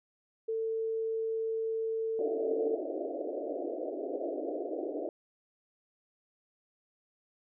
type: tone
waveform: sine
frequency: 447.1 Hz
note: A4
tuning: 28 cents sharp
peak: -30 dBFS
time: 0.48-2.76 s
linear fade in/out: 10 ms
type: band-pass noise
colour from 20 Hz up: pink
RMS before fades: -36 dBFS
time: 2.19-5.09 s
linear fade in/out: 2 ms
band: 280 to 690 Hz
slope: 96 dB/octave
effects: none